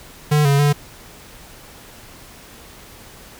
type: tone with pitch steps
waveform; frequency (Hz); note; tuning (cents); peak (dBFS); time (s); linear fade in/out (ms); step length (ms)
square; 149.5 / 140.6 / 145.3; D3 / C#3 / D3; +31 / +25 / -18; -13; 0.31-0.73; 10; 140
effects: pink hiss -42 dBFS RMS until 3.39 s